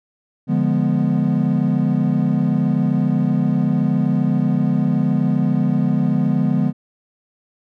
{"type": "chord", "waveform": "triangle", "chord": "D diminished seventh", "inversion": "none", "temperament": "equal", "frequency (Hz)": [146.83, 174.61, 207.7, 246.9], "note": ["D3", "F3", "Ab3", "Cb4"], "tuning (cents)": [0, 0, 0, 0], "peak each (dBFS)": -18, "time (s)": [0.47, 6.73], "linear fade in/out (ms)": 50, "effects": ["tanh soft clip ceiling -5 dBFS"]}